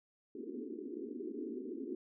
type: band-pass noise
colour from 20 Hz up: pink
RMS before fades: -43 dBFS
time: 0.35-1.95 s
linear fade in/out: 2 ms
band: 230 to 430 Hz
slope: 96 dB/octave
effects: none